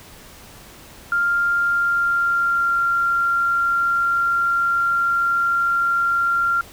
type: tone with pitch glide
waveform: sine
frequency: 1396.9 to 1383.3 Hz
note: F6 to F6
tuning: 0 to -17 cents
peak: -16 dBFS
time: 1.12-6.61 s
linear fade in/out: 2 ms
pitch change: -17 cents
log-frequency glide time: 1.63-2.77 s
effects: pink hiss -43 dBFS RMS until 6.72 s